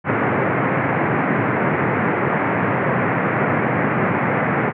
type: band-pass noise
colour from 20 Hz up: pink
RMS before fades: -19 dBFS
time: 0.04-4.73 s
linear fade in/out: 50 ms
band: 110 to 2200 Hz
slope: 48 dB/octave
effects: none